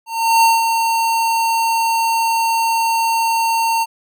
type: tone with ADSR envelope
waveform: square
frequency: 911 Hz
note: A#5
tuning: 40 cents flat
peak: -9 dBFS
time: 0.06-3.86 s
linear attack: 370 ms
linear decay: 180 ms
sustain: -6 dB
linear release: 36 ms
effects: none